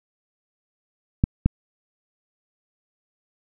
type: clicks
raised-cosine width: 5 ms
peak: -4 dBFS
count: 2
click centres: 1.239 / 1.46 s
effects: none